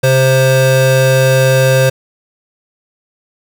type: tone pair together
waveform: square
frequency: 132.03 / 526 Hz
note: C3 / C5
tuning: +16 / +9 cents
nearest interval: 2 octaves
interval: 2393 cents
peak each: -11 dBFS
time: 0.03-1.9 s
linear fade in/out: 10 ms
effects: none